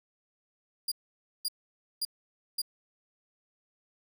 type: tone bursts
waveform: sawtooth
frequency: 4831 Hz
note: D8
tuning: 48 cents sharp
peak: -26 dBFS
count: 4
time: 0.88-2.618 s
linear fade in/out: 5 ms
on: 37 ms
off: 530 ms
effects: none